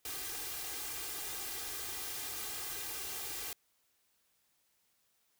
white noise with comb filter, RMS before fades -41 dBFS, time 0.05-3.53 s, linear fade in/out 2 ms, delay 2.5 ms, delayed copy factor +0.75, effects white hiss -75 dBFS RMS until 5.39 s

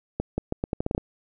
accelerating click train, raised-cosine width 2 ms, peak -12 dBFS, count 10, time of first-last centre 0.2-0.979 s, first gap 180 ms, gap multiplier 0.8, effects none

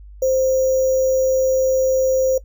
sine tone with sample-and-hold, 523.3 Hz, C5, in tune, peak -14 dBFS, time 0.22-2.38 s, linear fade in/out 5 ms, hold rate 6300 Hz, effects noise-tail reverb RT60 0.1 s tail -19 dB re dry + added 50 Hz sine -37 dBFS peak until 2.44 s

